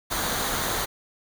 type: noise with comb filter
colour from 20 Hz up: pink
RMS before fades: -27 dBFS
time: 0.1-0.86 s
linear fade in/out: 20 ms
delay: 0.38 ms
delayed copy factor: -0.5
effects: none